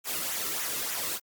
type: noise with flanger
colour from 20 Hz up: white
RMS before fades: -32 dBFS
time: 0.04-1.2 s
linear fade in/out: 50 ms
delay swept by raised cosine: 0.2 to 1.3 ms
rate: 3.4 Hz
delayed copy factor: -0.6
effects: Opus 48 kbps